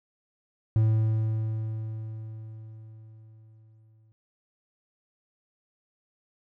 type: tone with exponential decay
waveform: triangle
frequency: 110 Hz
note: A2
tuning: in tune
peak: -16 dBFS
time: 0.76-4.12 s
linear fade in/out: 0 ms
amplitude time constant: 730 ms
effects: none